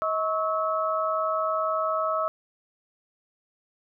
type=tone cluster; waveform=sine; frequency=635 / 1107 / 1297 Hz; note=D#5 / C#6 / E6; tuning=+35 / -3 / -28 cents; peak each=-27 / -30 / -27 dBFS; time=0.02-2.28 s; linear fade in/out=0 ms; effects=none